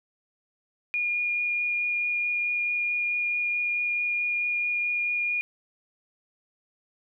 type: tone with vibrato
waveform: sine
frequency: 2430 Hz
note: D#7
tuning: 42 cents flat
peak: -24 dBFS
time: 0.94-5.41 s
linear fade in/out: 0 ms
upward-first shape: triangle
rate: 4.6 Hz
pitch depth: 9 cents each way
effects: none